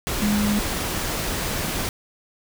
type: tone in noise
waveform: sine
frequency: 207.7 Hz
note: G#3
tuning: in tune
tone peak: -19 dBFS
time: 0.22-0.59 s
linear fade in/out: 0 ms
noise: pink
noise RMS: -26 dBFS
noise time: 0.07-1.89 s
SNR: +4 dB
effects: none